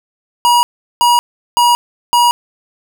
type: tone bursts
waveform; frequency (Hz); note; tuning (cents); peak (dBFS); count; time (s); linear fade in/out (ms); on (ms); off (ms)
square; 960; B5; -49; -8; 4; 0.45-2.31; 0; 180; 380
effects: 7-bit